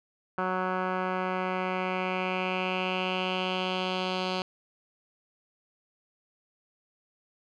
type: tone with low-pass filter sweep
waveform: 10% pulse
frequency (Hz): 185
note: F#3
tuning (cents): 0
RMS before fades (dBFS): -30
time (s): 0.38-4.42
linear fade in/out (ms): 2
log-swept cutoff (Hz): 1500 to 3900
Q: 3.5
effects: none